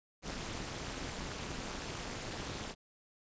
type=noise with amplitude modulation; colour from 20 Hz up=pink; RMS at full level=-37 dBFS; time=0.22-2.75 s; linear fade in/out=50 ms; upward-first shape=sine; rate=220 Hz; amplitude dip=100%; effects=resampled to 16000 Hz